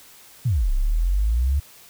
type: exponential two-way sweep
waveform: sine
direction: down then up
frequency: 138.59 to 31.79 to 73.3 Hz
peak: -17 dBFS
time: 0.45-1.6 s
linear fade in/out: 10 ms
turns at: 0.72 s
effects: white hiss -48 dBFS RMS until 1.89 s